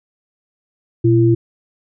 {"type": "tone pair together", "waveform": "sine", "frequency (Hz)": [119.7, 338.6], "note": ["A#2", "E4"], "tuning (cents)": [46, 46], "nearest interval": "octave + tritone", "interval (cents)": 1800, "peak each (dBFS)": -12, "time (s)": [1.04, 1.35], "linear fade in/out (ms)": 10, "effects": []}